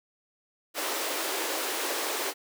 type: high-pass noise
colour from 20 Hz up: pink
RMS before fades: -31 dBFS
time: 0.74-2.34 s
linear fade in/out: 50 ms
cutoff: 310 Hz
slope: 48 dB/octave
effects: none